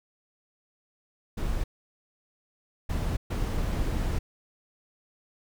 brown noise bursts at uneven times, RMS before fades -28 dBFS, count 3, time 1.37-1.64 / 2.89-3.17 / 3.3-4.19 s, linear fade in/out 10 ms, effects none

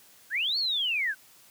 sine linear two-way sweep, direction up then down, 1477 to 4486 to 1477 Hz, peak -25 dBFS, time 0.3-1.15 s, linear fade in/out 50 ms, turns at 0.58 s, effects white hiss -56 dBFS RMS until 1.5 s + high-pass 80 Hz 12 dB/octave

